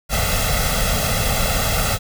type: noise with comb filter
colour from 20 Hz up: pink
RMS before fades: -19 dBFS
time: 0.09-1.99 s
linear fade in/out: 50 ms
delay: 1.5 ms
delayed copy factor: +0.95
effects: none